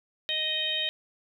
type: harmonic tone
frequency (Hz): 622.3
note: D#5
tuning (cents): 0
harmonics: 1 / 3 / 4 / 5 / 6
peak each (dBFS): -40 / -36 / -37 / -30 / -30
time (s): 0.29-0.89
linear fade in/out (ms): 0
effects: 10-bit